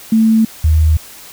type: tone pair in turn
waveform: sine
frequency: 222.2 / 78.56 Hz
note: A3 / D#2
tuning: +17 / +17 cents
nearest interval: octave + tritone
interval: 1800 cents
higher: first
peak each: -7 dBFS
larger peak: neither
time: 0.12-0.45 / 0.64-0.97 s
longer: neither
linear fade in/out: 5 ms
effects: white hiss -36 dBFS RMS until 1.32 s